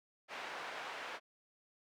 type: band-pass noise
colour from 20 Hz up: pink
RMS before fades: -45 dBFS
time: 0.28-1.2 s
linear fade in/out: 50 ms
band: 710 to 2600 Hz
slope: 12 dB/octave
effects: none